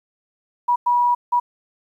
sine tone bursts at uneven times, 969 Hz, B5, 33 cents flat, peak -14 dBFS, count 3, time 0.68-0.76 / 0.86-1.15 / 1.32-1.4 s, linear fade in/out 10 ms, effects 9-bit

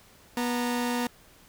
sawtooth tone pair together, 243.8 / 920.5 Hz, B3 / A#5, -22 / -22 cents, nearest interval octave + major seventh, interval 2300 cents, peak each -23 / -30 dBFS, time 0.37-1.07 s, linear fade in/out 2 ms, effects pink hiss -56 dBFS RMS until 1.48 s

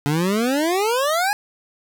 25% pulse exponential sweep, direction up, 139.9 to 846 Hz, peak -14 dBFS, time 0.06-1.33 s, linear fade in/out 0 ms, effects none

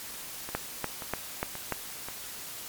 two click trains, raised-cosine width 0.5 ms, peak -13 / -22 dBFS, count 5 / 4, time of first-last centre 0.55-1.723 / 0.49-2.086 s, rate 3.41 / 1.88 Hz, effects white hiss -41 dBFS RMS until 2.68 s + MP3 96 kbps

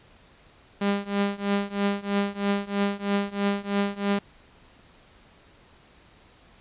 sawtooth tone with tremolo, 200.9 Hz, G3, 43 cents sharp, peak -16 dBFS, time 0.81-4.19 s, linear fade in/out 5 ms, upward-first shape triangle, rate 3.1 Hz, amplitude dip 95%, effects pink hiss -55 dBFS RMS until 6.6 s + resampled to 8000 Hz

